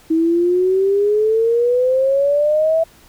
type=exponential sweep; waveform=sine; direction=up; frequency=319.3 to 659.3 Hz; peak=-12 dBFS; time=0.1-2.84 s; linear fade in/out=10 ms; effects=pink hiss -48 dBFS RMS until 3.08 s